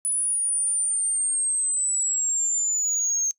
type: linear sweep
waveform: sine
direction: down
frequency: 9956 to 6380 Hz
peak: -20 dBFS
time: 0.05-3.31 s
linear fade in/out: 0 ms
effects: noise-tail reverb RT60 0.1 s tail -25 dB re dry + tanh soft clip ceiling -18 dBFS